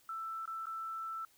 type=tone with dropouts; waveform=sine; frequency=1327 Hz; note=E6; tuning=11 cents sharp; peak=-38 dBFS; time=0.09-1.25 s; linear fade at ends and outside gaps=2 ms; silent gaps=0.456-0.476 / 0.657-0.668 s; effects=white hiss -67 dBFS RMS until 1.37 s